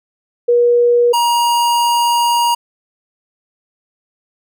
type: tone pair in turn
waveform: sine / square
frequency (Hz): 480 / 947.9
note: B4 / A#5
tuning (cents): -49 / +29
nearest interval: octave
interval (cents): 1178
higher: second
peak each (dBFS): -8 / -12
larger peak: first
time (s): 0.48-1.13 / 1.13-2.55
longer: second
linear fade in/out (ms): 10
effects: none